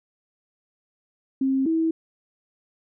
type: tone pair in turn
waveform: sine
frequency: 267.1 / 324.4 Hz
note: C4 / E4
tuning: +36 / -28 cents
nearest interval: minor third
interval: 336 cents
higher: second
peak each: -19 dBFS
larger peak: neither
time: 1.41-1.66 / 1.66-1.91 s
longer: neither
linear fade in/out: 5 ms
effects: none